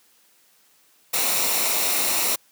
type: noise with comb filter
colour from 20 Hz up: white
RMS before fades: -22 dBFS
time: 1.13-2.36 s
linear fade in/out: 10 ms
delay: 0.62 ms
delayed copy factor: -0.5
effects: white hiss -59 dBFS RMS until 2.51 s + high-pass 150 Hz 12 dB/octave